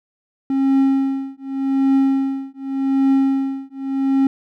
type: tone with tremolo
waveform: triangle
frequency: 270.3 Hz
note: C#4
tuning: 44 cents flat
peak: -9 dBFS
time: 0.5-4.27 s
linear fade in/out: 2 ms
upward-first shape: triangle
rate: 0.86 Hz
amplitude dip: 100%
effects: none

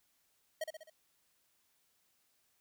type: tone with echo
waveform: square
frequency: 632 Hz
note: D#5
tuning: 27 cents sharp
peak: -35 dBFS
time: 0.61-0.64 s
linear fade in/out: 5 ms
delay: 65 ms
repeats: 4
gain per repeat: -5 dB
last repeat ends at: 0.9 s
effects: white hiss -75 dBFS RMS until 2.6 s

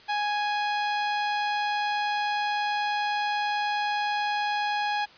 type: tone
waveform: sawtooth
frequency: 830.6 Hz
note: G#5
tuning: in tune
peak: -21 dBFS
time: 0.08-5.06 s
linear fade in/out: 20 ms
effects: white hiss -51 dBFS RMS until 5.17 s + resampled to 11025 Hz

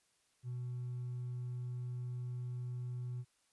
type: tone with hard clipping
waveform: triangle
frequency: 123.47 Hz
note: B2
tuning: in tune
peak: -38 dBFS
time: 0.43-3.25 s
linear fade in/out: 50 ms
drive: 2 dB
effects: white hiss -75 dBFS RMS until 3.52 s + resampled to 24000 Hz

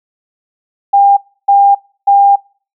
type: tone bursts at uneven times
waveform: sine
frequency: 800 Hz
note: G5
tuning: 35 cents sharp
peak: -4 dBFS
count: 3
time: 0.93-1.17 / 1.48-1.75 / 2.07-2.36 s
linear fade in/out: 10 ms
effects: noise-tail reverb RT60 0.4 s tail -25 dB re dry

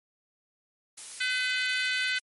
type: noise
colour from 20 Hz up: blue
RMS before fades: -39 dBFS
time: 0.97-2.2 s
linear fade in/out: 10 ms
type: harmonic tone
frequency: 506 Hz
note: B4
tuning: 42 cents sharp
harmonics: 3 / 4 / 5 / 6 / 7 / 8 / 9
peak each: -30 / -32 / -34 / -36 / -37 / -38 / -39 dBFS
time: 1.2-2.19 s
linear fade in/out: 10 ms
effects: MP3 48 kbps

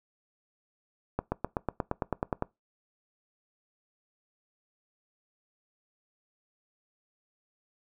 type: accelerating click train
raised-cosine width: 1 ms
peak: -14 dBFS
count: 12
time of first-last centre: 1.19-2.424 s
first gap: 130 ms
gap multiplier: 0.97
effects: noise-tail reverb RT60 0.2 s tail -22 dB re dry

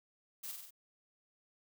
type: noise with echo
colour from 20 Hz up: blue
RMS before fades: -44 dBFS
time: 0.43-0.52 s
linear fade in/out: 10 ms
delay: 47 ms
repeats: 4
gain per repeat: -3 dB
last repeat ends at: 0.708 s
effects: none

